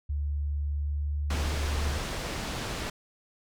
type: tone with pitch glide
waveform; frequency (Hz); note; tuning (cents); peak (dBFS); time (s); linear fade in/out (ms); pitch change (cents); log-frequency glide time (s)
sine; 72.6 to 73.23; D2 to D2; -19 to -4; -27; 0.09-1.98; 10; +15; 0.72-1.19
type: low-pass noise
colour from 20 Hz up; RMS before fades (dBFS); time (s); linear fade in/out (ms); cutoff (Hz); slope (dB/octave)
pink; -34; 1.3-2.9; 5; 6800; 12
effects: none